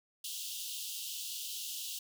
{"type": "high-pass noise", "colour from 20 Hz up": "pink", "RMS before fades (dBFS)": -41, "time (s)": [0.24, 1.99], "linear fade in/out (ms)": 5, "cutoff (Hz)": 2800, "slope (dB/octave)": 96, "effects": []}